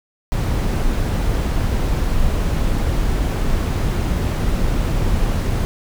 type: noise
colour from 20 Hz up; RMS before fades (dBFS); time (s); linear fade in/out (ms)
brown; -18; 0.32-5.65; 0
effects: none